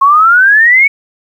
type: exponential sweep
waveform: sine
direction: up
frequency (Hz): 1078 to 2256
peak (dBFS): -3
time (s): 0.01-0.88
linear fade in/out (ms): 10
effects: 7-bit